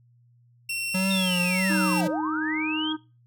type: tone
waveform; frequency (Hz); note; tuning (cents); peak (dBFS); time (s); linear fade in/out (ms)
sawtooth; 2718; F7; -48; -24; 0.69-2.01; 5
type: tone with vibrato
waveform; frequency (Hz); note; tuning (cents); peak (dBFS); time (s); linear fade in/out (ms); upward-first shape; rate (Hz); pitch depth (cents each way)
square; 185; F#3; 0; -24; 0.94-2.08; 10; triangle; 1.6; 77
type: linear two-way sweep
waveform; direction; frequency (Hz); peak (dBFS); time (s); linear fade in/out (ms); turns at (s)
sine; down then up; 3729 to 493.9 to 3334; -28; 1.1-2.93; 10; 2.09
type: harmonic tone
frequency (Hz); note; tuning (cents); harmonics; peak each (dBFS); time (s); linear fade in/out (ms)
311.1; D#4; 0; 1 / 3 / 4 / 5; -27 / -37 / -39 / -41; 1.69-2.97; 20
effects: noise-tail reverb RT60 0.3 s tail -21 dB re dry + added 120 Hz sine -56 dBFS peak until 3.26 s